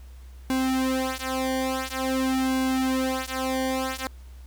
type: tone with flanger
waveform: sawtooth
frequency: 261.6 Hz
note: C4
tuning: in tune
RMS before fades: -26 dBFS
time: 0.5-4.07 s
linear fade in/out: 0 ms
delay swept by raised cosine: 1.6 to 4.6 ms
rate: 0.48 Hz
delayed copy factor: -1
effects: added 63 Hz sine -41 dBFS peak until 4.46 s + pink hiss -58 dBFS RMS until 4.46 s